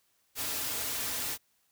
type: noise with comb filter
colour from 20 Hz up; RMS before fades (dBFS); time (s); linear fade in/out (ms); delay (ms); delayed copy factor
white; -34; 0.35-1.38; 50; 5.4; -0.55
effects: white hiss -72 dBFS RMS until 1.71 s